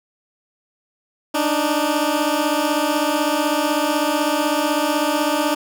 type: beating tone pair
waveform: 15% pulse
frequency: 291.1 / 307.1 Hz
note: D4 / D#4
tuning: -15 / -23 cents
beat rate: 16 Hz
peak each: -14 dBFS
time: 1.34-5.55 s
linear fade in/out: 10 ms
effects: none